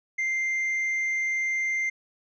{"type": "tone with tanh clipping", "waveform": "sine", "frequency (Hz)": 2093, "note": "C7", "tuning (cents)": 0, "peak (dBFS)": -25, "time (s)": [0.18, 1.9], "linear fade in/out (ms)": 10, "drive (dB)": 3, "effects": ["resampled to 16000 Hz"]}